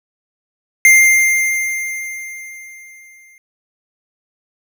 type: tone with exponential decay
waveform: square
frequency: 2102 Hz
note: C7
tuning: 7 cents sharp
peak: -5 dBFS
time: 0.85-3.38 s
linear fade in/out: 1 ms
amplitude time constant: 550 ms
effects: none